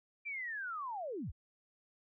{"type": "linear sweep", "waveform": "sine", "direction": "down", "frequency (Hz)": [2383, 34.84], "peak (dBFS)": -38, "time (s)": [0.25, 1.32], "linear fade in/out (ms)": 20, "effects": []}